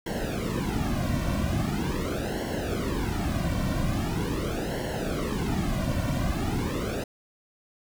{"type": "noise with flanger", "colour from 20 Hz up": "brown", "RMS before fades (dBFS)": -28, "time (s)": [0.06, 7.04], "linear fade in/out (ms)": 5, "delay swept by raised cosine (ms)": [0.81, 2.41], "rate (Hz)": 0.42, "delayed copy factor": -0.9, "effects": []}